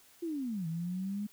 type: linear two-way sweep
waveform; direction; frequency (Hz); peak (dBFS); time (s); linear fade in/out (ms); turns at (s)
sine; down then up; 349.2 to 159.7 to 210; -33; 0.22-1.27; 10; 0.67
effects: white hiss -61 dBFS RMS until 1.32 s